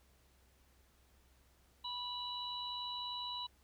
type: harmonic tone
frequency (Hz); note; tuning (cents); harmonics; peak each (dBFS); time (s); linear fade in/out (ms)
983; B5; -8; 1 / 3 / 4; -44 / -47 / -42; 1.84-3.47; 10
effects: added 65 Hz sine -68 dBFS peak until 3.63 s + pink hiss -71 dBFS RMS until 3.63 s